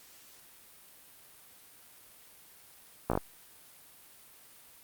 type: slowing click train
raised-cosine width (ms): 1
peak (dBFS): -14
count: 5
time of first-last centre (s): 3.1-3.175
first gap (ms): 16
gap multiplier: 1.11
effects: white hiss -56 dBFS RMS until 4.83 s + Opus 48 kbps